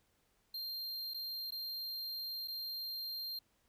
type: tone with dropouts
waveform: square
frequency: 4186 Hz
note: C8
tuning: in tune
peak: -40 dBFS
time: 0.54-3.39 s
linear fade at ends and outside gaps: 5 ms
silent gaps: 1.137-1.143 / 1.507-1.52 / 2.476-2.481 s
effects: pink hiss -75 dBFS RMS until 3.68 s